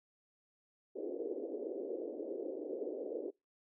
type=band-pass noise; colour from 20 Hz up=white; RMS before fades=-41 dBFS; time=0.95-3.31 s; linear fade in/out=20 ms; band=300 to 520 Hz; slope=48 dB/octave; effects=noise-tail reverb RT60 0.2 s tail -24 dB re dry